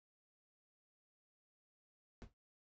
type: noise with exponential decay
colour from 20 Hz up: brown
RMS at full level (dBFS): -45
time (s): 2.22-2.34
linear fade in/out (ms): 0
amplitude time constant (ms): 24
effects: resampled to 16000 Hz